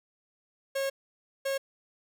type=tone bursts at uneven times; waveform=45% pulse; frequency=545 Hz; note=C#5; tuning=29 cents flat; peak=-28 dBFS; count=2; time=0.75-0.9 / 1.45-1.58 s; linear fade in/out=10 ms; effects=none